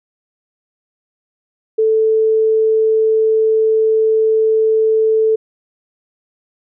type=tone; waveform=sine; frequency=440 Hz; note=A4; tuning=in tune; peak=-10 dBFS; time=1.78-5.36 s; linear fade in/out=10 ms; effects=none